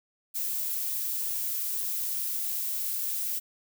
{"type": "noise", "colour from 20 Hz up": "violet", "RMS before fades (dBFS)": -31, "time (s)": [0.34, 3.4], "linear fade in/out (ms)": 20, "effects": []}